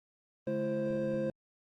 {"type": "tone cluster", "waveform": "triangle", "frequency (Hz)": [145.4, 214.5, 337.7, 526], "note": ["D3", "A3", "E4", "C5"], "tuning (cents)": [-17, -44, 42, 9], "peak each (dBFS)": [-39, -34, -36, -31], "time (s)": [0.47, 1.3], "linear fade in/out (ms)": 2, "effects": ["Opus 32 kbps"]}